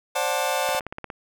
sawtooth chord, D dominant seventh, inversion third, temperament just, 528.6 / 587.3 / 734.2 / 881 Hz, C5 / D5 / F#5 / A5, +18 / 0 / -14 / +2 cents, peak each -24 dBFS, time 0.15-0.8 s, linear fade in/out 10 ms
click train, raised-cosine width 0.5 ms, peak -18 dBFS, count 8, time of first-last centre 0.69-1.102 s, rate 17 Hz
effects none

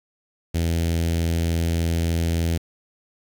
sawtooth tone with notch filter, 83.4 Hz, E2, 21 cents sharp, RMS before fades -22 dBFS, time 0.54-2.58 s, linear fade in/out 10 ms, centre 1100 Hz, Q 0.67, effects 8-bit

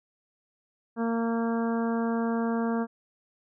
harmonic tone, 230 Hz, A#3, 23 cents flat, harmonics 1 / 2 / 3 / 4 / 5 / 6 / 7, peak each -26 / -32 / -36 / -38 / -40 / -42 / -43 dBFS, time 0.96-2.87 s, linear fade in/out 50 ms, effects none

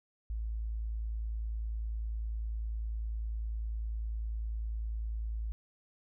sine tone, 55 Hz, A1, in tune, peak -33 dBFS, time 0.3-5.52 s, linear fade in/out 0 ms, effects none

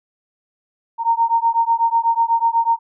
sine beating tone pair, 918 / 926.1 Hz, A#5 / A#5, -27 / -12 cents, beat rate 8.1 Hz, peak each -17 dBFS, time 0.98-2.79 s, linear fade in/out 50 ms, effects none

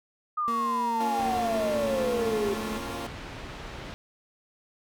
sine exponential sweep, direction down, 1244.5 to 392 Hz, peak -25 dBFS, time 0.37-2.54 s, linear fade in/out 10 ms
30% pulse tone with pitch glide, 233.9 to 217 Hz, A#3 to A3, +6 to -24 cents, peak -30 dBFS, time 0.48-2.78 s, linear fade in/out 0 ms, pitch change -130 cents, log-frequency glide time 0.72-2.25 s
15% pulse chord, Bb minor, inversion none, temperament equal, 233.1 / 277.2 / 349.2 Hz, Bb3 / Db4 / F4, 0 / 0 / 0 cents, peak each -32 dBFS, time 1-3.07 s, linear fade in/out 5 ms
pink low-pass noise, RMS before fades -40 dBFS, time 1.19-3.94 s, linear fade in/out 0 ms, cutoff 3600 Hz, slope 12 dB/octave
effects none

